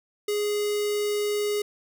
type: tone with notch filter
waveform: square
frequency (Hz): 415.3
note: G#4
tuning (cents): 0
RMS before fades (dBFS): -26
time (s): 0.28-1.62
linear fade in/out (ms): 5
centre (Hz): 1000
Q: 0.66
effects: none